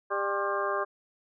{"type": "harmonic tone with a mistuned harmonic", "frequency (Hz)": 199.3, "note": "G3", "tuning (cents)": 29, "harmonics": [2, 3, 4, 5, 6, 7, 8], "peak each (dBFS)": [-33, -33, -38, -33, -33, -42, -36], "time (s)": [0.1, 0.85], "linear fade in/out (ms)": 20, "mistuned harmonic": 5, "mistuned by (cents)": 120, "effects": []}